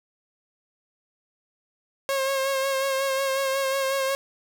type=tone with vibrato; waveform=sawtooth; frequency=540 Hz; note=C#5; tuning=45 cents flat; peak=-19 dBFS; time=2.09-4.15 s; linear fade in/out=0 ms; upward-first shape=sine; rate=5.5 Hz; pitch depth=31 cents each way; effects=none